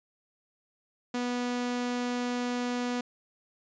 sawtooth tone, 245 Hz, B3, 14 cents flat, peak -25 dBFS, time 1.14-3.01 s, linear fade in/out 5 ms, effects resampled to 16000 Hz

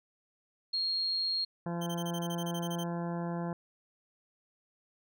sine tone, 4258 Hz, C8, 30 cents sharp, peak -29 dBFS, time 0.73-1.45 s, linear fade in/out 10 ms
harmonic tone, 171.3 Hz, F3, 33 cents flat, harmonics 1 / 2 / 3 / 4 / 5 / 6 / 8 / 9 / 10, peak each -34 / -41 / -43 / -43 / -45 / -47 / -54 / -55 / -56 dBFS, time 1.66-3.53 s, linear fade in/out 2 ms
sawtooth tone bursts, 3127 Hz, G7, 5 cents flat, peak -37 dBFS, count 13, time 1.81-2.839 s, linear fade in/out 10 ms, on 57 ms, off 24 ms
effects none

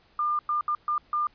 sine tone bursts at uneven times, 1202 Hz, D6, 40 cents sharp, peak -23 dBFS, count 5, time 0.19-0.39 / 0.49-0.61 / 0.68-0.75 / 0.88-0.98 / 1.13-1.27 s, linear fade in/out 2 ms, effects pink hiss -61 dBFS RMS until 1.34 s + resampled to 11025 Hz

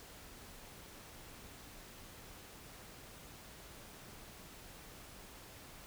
silence, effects pink hiss -54 dBFS RMS until 5.86 s

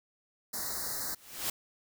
white band-stop noise, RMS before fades -36 dBFS, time 0.53-1.15 s, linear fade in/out 10 ms, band 2000 to 4000 Hz, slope 96 dB/octave
white noise with exponential growth, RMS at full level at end -30 dBFS, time 1.08-1.5 s, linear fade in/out 5 ms, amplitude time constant 90 ms
effects none

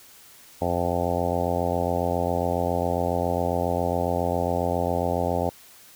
harmonic tone, 87.31 Hz, F2, in tune, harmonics 1 / 2 / 3 / 4 / 5 / 6 / 7 / 8 / 9 / 10, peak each -30 / -32 / -32 / -35 / -32 / -29 / -30 / -31 / -31 / -35 dBFS, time 0.61-5.5 s, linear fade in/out 10 ms, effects white hiss -50 dBFS RMS until 5.95 s

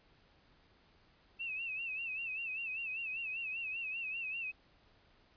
sine tone with vibrato, 2637 Hz, E7, in tune, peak -37 dBFS, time 1.39-4.52 s, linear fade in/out 20 ms, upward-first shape sine, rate 5.1 Hz, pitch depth 89 cents each way, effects pink hiss -67 dBFS RMS until 5.36 s + resampled to 11025 Hz

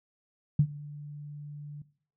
sine tone with ADSR envelope, 146.83 Hz, D3, in tune, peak -16 dBFS, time 0.59-1.82 s, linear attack 5 ms, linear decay 69 ms, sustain -23 dB, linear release 4 ms, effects noise-tail reverb RT60 0.5 s tail -18 dB re dry

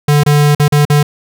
square tone with dropouts, 146.83 Hz, D3, in tune, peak -7 dBFS, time 0.08-1.03 s, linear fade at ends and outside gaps 5 ms, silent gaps 0.235-0.262 / 0.55-0.597 / 0.681-0.722 / 0.852-0.899 s, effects none

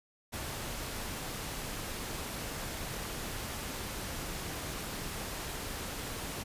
pink noise, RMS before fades -39 dBFS, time 0.32-6.44 s, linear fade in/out 20 ms, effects resampled to 32000 Hz

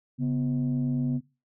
sine tone pair together, 138.96 / 247.6 Hz, C#3 / B3, +5 / +5 cents, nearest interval minor seventh, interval 1000 cents, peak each -25 dBFS, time 0.18-1.21 s, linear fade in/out 50 ms, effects noise-tail reverb RT60 0.3 s tail -20 dB re dry + tanh soft clip ceiling -20 dBFS

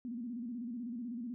sine tone with vibrato, 238.6 Hz, A#3, 41 cents sharp, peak -38 dBFS, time 0.05-1.34 s, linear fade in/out 0 ms, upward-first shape square, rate 16 Hz, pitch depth 88 cents each way, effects none

